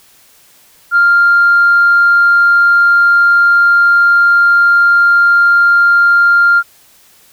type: tone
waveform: sine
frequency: 1396.9 Hz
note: F6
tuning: in tune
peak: -4 dBFS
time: 0.91-6.63 s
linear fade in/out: 50 ms
effects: tanh soft clip ceiling -1 dBFS + white hiss -46 dBFS RMS until 7.32 s